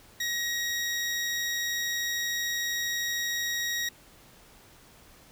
20% pulse tone, 1893 Hz, A#6, 26 cents sharp, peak -23 dBFS, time 0.2-3.89 s, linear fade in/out 5 ms, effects pink hiss -55 dBFS RMS until 5.31 s

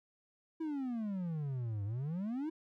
triangle exponential two-way sweep, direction down then up, 329.6 to 98 to 329.6 Hz, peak -33 dBFS, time 0.6-2.5 s, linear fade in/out 10 ms, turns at 1.84 s, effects none

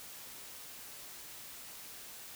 silence, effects white hiss -49 dBFS RMS until 2.35 s

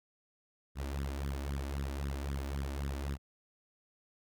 sawtooth tone with flanger, 69.3 Hz, C#2, in tune, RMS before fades -37 dBFS, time 0.75-3.18 s, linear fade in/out 50 ms, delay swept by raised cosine 0.57 to 3.47 ms, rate 3.8 Hz, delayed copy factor +0.8, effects none

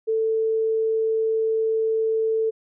sine tone, 443.8 Hz, A4, 15 cents sharp, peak -19 dBFS, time 0.07-2.51 s, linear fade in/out 20 ms, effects none

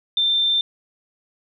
sine tone, 3575 Hz, A7, 27 cents sharp, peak -16 dBFS, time 0.17-0.61 s, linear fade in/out 2 ms, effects none

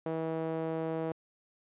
sawtooth tone with band-pass filter, 161.6 Hz, E3, 34 cents flat, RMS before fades -34 dBFS, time 0.06-1.12 s, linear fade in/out 0 ms, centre 510 Hz, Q 1.6, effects resampled to 8000 Hz

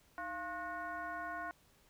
sine tone with frequency modulation, 1077 Hz, C6, 50 cents sharp, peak -39 dBFS, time 0.18-1.51 s, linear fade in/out 0 ms, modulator 382 Hz, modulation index 1.5, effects pink hiss -68 dBFS RMS until 1.89 s

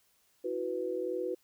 sine chord, E suspended second, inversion none, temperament just, 329.6 / 370.8 / 494.4 Hz, E4 / F#4 / B4, 0 / +4 / +2 cents, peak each -39 / -35 / -35 dBFS, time 0.44-1.35 s, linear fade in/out 10 ms, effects white hiss -70 dBFS RMS until 1.43 s

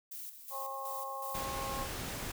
violet noise with tremolo, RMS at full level -44 dBFS, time 0.11-1.45 s, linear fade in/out 10 ms, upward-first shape square, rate 2.7 Hz, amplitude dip 60%
harmonic tone, 270 Hz, C#4, 45 cents flat, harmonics 2 / 3 / 4, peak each -45 / -43 / -40 dBFS, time 0.5-1.88 s, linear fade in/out 50 ms
pink noise, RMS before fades -40 dBFS, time 1.34-2.32 s, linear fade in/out 10 ms
effects none

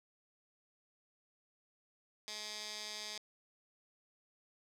15% pulse tone with band-pass filter, 212.1 Hz, G#3, 37 cents sharp, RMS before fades -45 dBFS, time 2.28-3.18 s, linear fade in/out 0 ms, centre 4800 Hz, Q 2, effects none

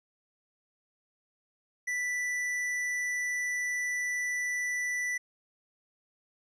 sine tone with hard clipping, 1975.5 Hz, B6, in tune, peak -31 dBFS, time 1.87-5.18 s, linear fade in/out 10 ms, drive 9 dB, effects none

